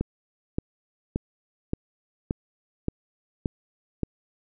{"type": "click train", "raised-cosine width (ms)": 3, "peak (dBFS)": -12, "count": 8, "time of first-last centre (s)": [0.01, 4.033], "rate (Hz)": 1.74, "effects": []}